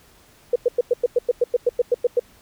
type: tone bursts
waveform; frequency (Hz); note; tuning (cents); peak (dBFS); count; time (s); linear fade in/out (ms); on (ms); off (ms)
sine; 485.6; B4; -29; -13; 14; 0.53-2.196; 5; 28; 98
effects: pink hiss -53 dBFS RMS until 2.41 s